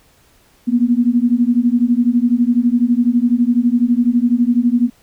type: beating tone pair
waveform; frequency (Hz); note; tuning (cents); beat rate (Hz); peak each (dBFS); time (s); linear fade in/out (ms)
sine; 234.8 / 246.8; A#3 / B3; +13 / -1; 12; -14; 0.67-4.9; 20
effects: pink hiss -53 dBFS RMS until 5.02 s